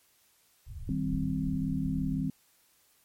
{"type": "low-pass noise", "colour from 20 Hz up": "pink", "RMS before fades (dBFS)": -39, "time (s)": [0.66, 2.29], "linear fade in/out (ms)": 50, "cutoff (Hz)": 120, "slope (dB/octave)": 48}
{"type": "chord", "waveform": "sine", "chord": "C minor", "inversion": "first", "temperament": "equal with one note detuned", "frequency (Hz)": [157.74, 196, 261.6], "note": ["Eb3", "G3", "C4"], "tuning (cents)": [24, 0, 0], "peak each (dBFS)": [-32, -34, -32], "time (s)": [0.89, 2.3], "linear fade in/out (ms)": 2}
{"effects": ["white hiss -66 dBFS RMS until 3.04 s", "MP3 64 kbps"]}